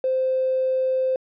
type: tone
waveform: triangle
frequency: 520 Hz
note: C5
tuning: 11 cents flat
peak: -15 dBFS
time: 0.04-1.16 s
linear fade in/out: 2 ms
effects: tanh soft clip ceiling -17 dBFS + resampled to 11025 Hz